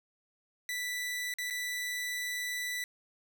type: tone with dropouts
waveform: sawtooth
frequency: 1975.5 Hz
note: B6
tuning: in tune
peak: -30 dBFS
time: 0.69-2.84 s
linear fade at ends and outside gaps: 1 ms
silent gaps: 1.339-1.385 / 1.501-1.507 s
effects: none